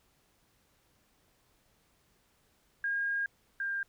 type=tone pair in turn; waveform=sine; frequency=1623 / 1597.9 Hz; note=G#6 / G6; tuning=-40 / +33 cents; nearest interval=unison; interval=27 cents; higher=first; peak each=-29 / -31 dBFS; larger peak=first; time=2.84-3.26 / 3.6-3.83 s; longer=first; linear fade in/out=2 ms; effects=pink hiss -70 dBFS RMS until 3.88 s